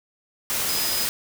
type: tone in noise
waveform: sine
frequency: 5010 Hz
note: D#8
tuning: 11 cents sharp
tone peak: -28 dBFS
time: 0.69-1.05 s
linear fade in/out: 0 ms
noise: white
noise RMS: -25 dBFS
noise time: 0.5-1.09 s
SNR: -6 dB
effects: none